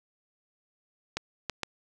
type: clicks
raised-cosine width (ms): 0.2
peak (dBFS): -13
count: 3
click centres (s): 1.17 / 1.497 / 1.633
effects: none